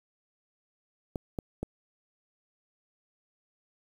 clicks, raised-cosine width 2 ms, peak -19 dBFS, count 3, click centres 1.158 / 1.388 / 1.63 s, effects 8-bit

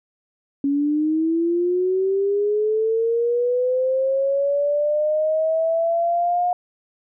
sine linear sweep, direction up, 277.2 to 718 Hz, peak -17 dBFS, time 0.64-6.53 s, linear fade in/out 2 ms, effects none

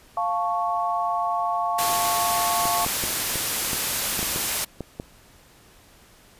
sine chord, F augmented, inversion none, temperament equal, 698.5 / 880 / 1108.7 Hz, F5 / A5 / C#6, 0 / 0 / 0 cents, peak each -25 / -28 / -26 dBFS, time 0.17-2.85 s, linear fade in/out 2 ms
white noise, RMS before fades -25 dBFS, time 1.78-4.65 s, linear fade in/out 10 ms
clicks, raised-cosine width 2 ms, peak -17 dBFS, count 10, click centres 2.655 / 2.864 / 3.038 / 3.357 / 3.732 / 4.192 / 4.229 / 4.361 / 4.807 / 4.999 s
effects pink hiss -53 dBFS RMS until 6.39 s + resampled to 32000 Hz

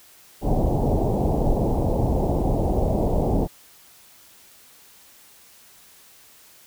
pink low-pass noise, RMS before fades -21 dBFS, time 0.41-3.48 s, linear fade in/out 50 ms, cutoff 820 Hz, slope 48 dB/octave, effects white hiss -51 dBFS RMS until 6.66 s

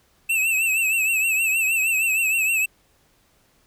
square tone with vibrato, 2632 Hz, E7, 3 cents flat, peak -19 dBFS, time 0.29-2.66 s, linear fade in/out 10 ms, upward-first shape triangle, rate 6.4 Hz, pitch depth 85 cents each way, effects pink hiss -61 dBFS RMS until 3.66 s

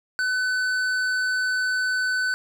triangle tone with hard clipping, 1507 Hz, F#6, 31 cents sharp, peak -23 dBFS, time 0.19-2.34 s, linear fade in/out 0 ms, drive 13 dB, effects none

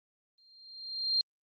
sine tone with exponential growth, 4189 Hz, C8, 1 cent sharp, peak -23 dBFS, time 0.38-1.21 s, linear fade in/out 1 ms, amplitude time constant 180 ms, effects Opus 24 kbps

